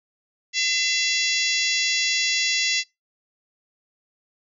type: harmonic tone with a mistuned harmonic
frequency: 677 Hz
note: E5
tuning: 46 cents sharp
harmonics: 3 / 4 / 5 / 6 / 7 / 8 / 9 / 10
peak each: -26 / -27 / -28 / -29 / -29 / -30 / -31 / -31 dBFS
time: 0.53-2.84 s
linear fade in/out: 50 ms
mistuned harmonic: 9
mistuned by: -23 cents
effects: noise-tail reverb RT60 0.2 s tail -23 dB re dry